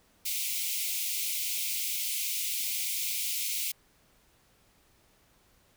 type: high-pass noise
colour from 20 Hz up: white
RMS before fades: -32 dBFS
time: 0.25-3.72 s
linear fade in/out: 10 ms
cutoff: 2100 Hz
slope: 96 dB/octave
effects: pink hiss -65 dBFS RMS until 5.76 s